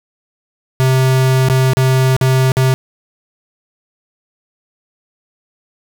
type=tone with dropouts; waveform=square; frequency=130.81 Hz; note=C3; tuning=in tune; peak=-10 dBFS; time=0.8-2.74 s; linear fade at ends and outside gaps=0 ms; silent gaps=1.486-1.499 / 1.734-1.77 / 2.165-2.212 / 2.519-2.569 s; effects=8-bit